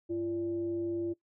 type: tone with frequency modulation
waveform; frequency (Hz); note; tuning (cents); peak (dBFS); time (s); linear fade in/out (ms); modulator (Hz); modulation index
sine; 341.5; F4; -39; -30; 0.09-1.14; 20; 243; 0.32
effects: noise-tail reverb RT60 0.1 s tail -18 dB re dry